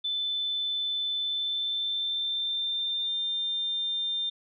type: tone with pitch glide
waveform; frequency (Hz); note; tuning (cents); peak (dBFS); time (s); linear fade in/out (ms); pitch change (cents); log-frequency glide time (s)
sine; 3520 to 3600; A7 to A7; 0 to +39; -27; 0.04-4.3; 10; +39; 1.19-3.12
effects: none